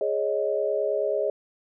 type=chord; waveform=sine; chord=Ab suspended fourth; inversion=none; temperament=just; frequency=415.3 / 553.7 / 623 Hz; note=Ab4 / Db5 / Eb5; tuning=0 / -2 / +2 cents; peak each=-27 dBFS; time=0.01-1.3 s; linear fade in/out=2 ms; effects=none